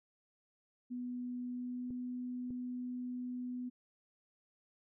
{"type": "tone with pitch glide", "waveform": "sine", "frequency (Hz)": [246.9, 248.6], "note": ["B3", "B3"], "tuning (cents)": [0, 12], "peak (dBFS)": -38, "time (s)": [0.9, 3.7], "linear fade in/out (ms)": 20, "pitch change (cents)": 12, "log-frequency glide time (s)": [1.47, 1.93]}
{"type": "clicks", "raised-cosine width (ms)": 3, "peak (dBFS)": -37, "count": 2, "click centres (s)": [1.906, 2.506]}
{"effects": []}